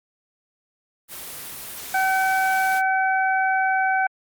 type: noise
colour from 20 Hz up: white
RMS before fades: -35 dBFS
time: 1.08-2.82 s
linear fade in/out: 50 ms
type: harmonic tone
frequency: 762 Hz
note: G5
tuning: 49 cents flat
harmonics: 1 / 2 / 3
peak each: -20 / -22 / -31 dBFS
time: 1.94-4.07 s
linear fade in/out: 5 ms
effects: Opus 32 kbps